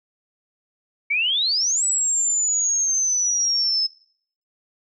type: exponential two-way sweep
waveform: sine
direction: up then down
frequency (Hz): 2217 to 7900 to 5180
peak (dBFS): -18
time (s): 1.1-3.87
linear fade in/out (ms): 10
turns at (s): 1.84
effects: noise-tail reverb RT60 0.6 s tail -22 dB re dry